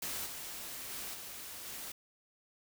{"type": "noise with level steps", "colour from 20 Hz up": "white", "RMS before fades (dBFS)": [-39, -44, -42, -46, -44], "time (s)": [0.02, 1.92], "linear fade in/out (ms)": 5, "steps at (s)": [0.25, 0.89, 1.13, 1.65], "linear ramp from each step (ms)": 20, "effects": []}